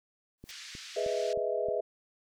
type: noise with exponential growth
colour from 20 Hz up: white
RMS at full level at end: -49 dBFS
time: 0.38-0.51 s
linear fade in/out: 0 ms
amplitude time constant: 27 ms
type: click train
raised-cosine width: 3 ms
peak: -33 dBFS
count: 5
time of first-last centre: 0.44-1.686 s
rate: 3.21 Hz
type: band-pass noise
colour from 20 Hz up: white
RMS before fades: -46 dBFS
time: 0.49-1.33 s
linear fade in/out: 0 ms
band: 1600 to 6000 Hz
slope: 24 dB/octave
type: chord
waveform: sine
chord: E major seventh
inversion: first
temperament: equal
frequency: 415.3 / 493.9 / 622.3 / 659.3 Hz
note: G#4 / B4 / D#5 / E5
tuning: 0 / 0 / 0 / 0 cents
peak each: -34 dBFS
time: 0.96-1.81 s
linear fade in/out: 10 ms
effects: none